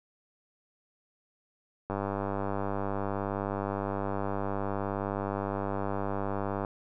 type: click train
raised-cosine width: 1 ms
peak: -18 dBFS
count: 473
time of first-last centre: 1.9-6.648 s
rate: 99.4 Hz
effects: none